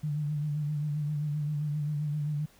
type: tone with vibrato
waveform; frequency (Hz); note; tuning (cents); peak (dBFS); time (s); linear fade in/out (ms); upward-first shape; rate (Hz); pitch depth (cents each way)
sine; 148.9; D3; +24; -28; 0.03-2.46; 10; sine; 7.6; 44
effects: pink hiss -60 dBFS RMS until 2.59 s